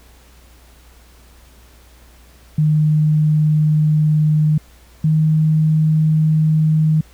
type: tone pair in turn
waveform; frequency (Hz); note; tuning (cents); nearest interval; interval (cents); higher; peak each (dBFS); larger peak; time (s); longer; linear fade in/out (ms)
sine; 153.1 / 156.05; D#3 / D#3; -28 / +5; unison; 33; second; -11 / -11; neither; 2.58-4.58 / 5.04-7.01; first; 5
effects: added 60 Hz sine -45 dBFS peak until 7.13 s + pink hiss -50 dBFS RMS until 7.13 s